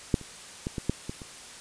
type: clicks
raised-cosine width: 3 ms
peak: -8 / -30 / -17 / -18 / -11 / -20 / -28 dBFS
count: 7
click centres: 0.142 / 0.213 / 0.669 / 0.782 / 0.896 / 1.095 / 1.218 s
effects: white hiss -45 dBFS RMS until 1.6 s + resampled to 22050 Hz